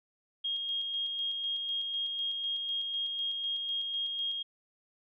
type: tone with tremolo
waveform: sine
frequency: 3251 Hz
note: G#7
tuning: 38 cents flat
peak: -30 dBFS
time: 0.44-4.43 s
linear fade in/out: 10 ms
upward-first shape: square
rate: 4 Hz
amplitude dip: 30%
effects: none